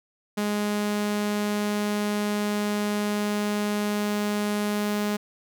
sawtooth tone, 207.7 Hz, G#3, in tune, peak -20 dBFS, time 0.37-5.17 s, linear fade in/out 10 ms, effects none

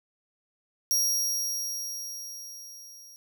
sawtooth tone with level ramp, 5640 Hz, F8, 16 cents sharp, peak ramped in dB -19 to -45 dBFS, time 0.91-3.16 s, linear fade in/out 0 ms, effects none

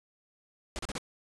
pink noise bursts, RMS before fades -36 dBFS, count 4, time 0.76-0.981 s, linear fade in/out 0 ms, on 29 ms, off 35 ms, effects resampled to 22050 Hz

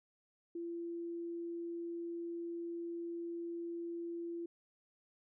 sine tone, 340 Hz, F4, 46 cents flat, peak -39 dBFS, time 0.55-4.46 s, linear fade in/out 5 ms, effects none

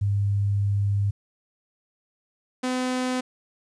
sine / sawtooth tone pair in turn, 100.8 / 254 Hz, G2 / B3, +49 / +49 cents, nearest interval octave + major third, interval 1600 cents, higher second, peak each -20 dBFS, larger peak neither, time 0.01-1.11 / 2.63-3.21 s, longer first, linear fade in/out 10 ms, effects resampled to 22050 Hz + 10-bit

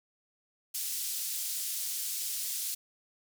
white band-pass noise, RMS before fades -35 dBFS, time 0.74-2.75 s, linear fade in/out 10 ms, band 4400 to 16000 Hz, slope 12 dB/octave, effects none

